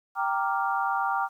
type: chord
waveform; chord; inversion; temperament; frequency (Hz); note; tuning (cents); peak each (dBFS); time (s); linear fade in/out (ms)
sine; G minor seventh; none; equal; 784 / 932.3 / 1174.7 / 1396.9; G5 / Bb5 / D6 / F6; 0 / 0 / 0 / 0; -28 / -30 / -30 / -31; 0.15-1.29; 50
effects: 10-bit